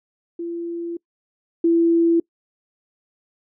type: tone pair in turn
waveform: sine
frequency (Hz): 340 / 335.1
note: F4 / E4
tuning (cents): -46 / +29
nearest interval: unison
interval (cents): 25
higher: first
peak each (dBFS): -25 / -13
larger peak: second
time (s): 0.39-0.97 / 1.64-2.2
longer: first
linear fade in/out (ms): 5
effects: noise-tail reverb RT60 0.1 s tail -25 dB re dry